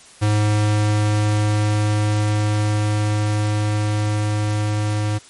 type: tone with level ramp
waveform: square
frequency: 105.4 Hz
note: G#2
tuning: 26 cents sharp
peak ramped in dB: -15 to -19 dBFS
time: 0.21-5.19 s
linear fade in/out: 20 ms
effects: white hiss -45 dBFS RMS until 5.29 s + MP3 48 kbps